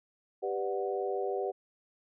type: chord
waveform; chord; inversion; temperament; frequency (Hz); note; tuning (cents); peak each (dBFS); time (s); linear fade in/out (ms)
sine; G major seventh; none; equal with one note detuned; 392 / 493.9 / 587.3 / 735.3; G4 / B4 / D5 / F#5; 0 / 0 / 0 / -11; -33 / -36 / -39 / -37; 0.42-1.52; 20
effects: none